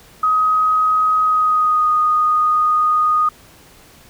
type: tone with pitch glide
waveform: sine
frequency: 1261 to 1236.5 Hz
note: D#6 to D#6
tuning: +23 to -11 cents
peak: -12 dBFS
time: 0.23-3.29 s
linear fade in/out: 5 ms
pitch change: -34 cents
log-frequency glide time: 1.21-1.92 s
effects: pink hiss -46 dBFS RMS until 4.09 s